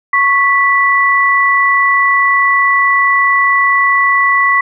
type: tone pair together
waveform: sine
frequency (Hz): 1106 / 1970.7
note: C#6 / B6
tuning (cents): -4 / -4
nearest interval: minor seventh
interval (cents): 1000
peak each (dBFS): -11 / -10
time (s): 0.13-4.61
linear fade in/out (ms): 5
effects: none